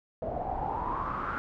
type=noise with low-pass filter sweep; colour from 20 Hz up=pink; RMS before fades=-33 dBFS; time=0.22-1.38 s; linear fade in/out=0 ms; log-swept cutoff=620 to 1400 Hz; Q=9.1; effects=none